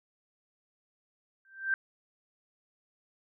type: tone with exponential growth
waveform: sine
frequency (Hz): 1567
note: G6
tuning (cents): -1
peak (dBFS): -22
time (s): 1.45-1.74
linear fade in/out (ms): 1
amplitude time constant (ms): 61
effects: none